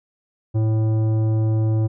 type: tone with tanh clipping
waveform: sine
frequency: 110 Hz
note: A2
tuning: in tune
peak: -18 dBFS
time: 0.54-1.88 s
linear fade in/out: 20 ms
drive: 12 dB
effects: none